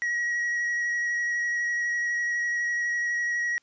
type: tone with vibrato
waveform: triangle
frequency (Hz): 1908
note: A#6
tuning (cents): +40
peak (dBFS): -23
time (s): 0.02-3.58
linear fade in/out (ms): 0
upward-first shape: square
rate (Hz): 12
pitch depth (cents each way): 11
effects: white hiss -68 dBFS RMS until 3.62 s + resampled to 16000 Hz